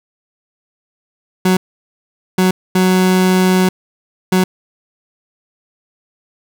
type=tone bursts at uneven times; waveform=30% pulse; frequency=185.2 Hz; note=F#3; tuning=2 cents sharp; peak=-7 dBFS; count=4; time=1.45-1.57 / 2.38-2.51 / 2.75-3.69 / 4.32-4.44 s; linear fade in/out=5 ms; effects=none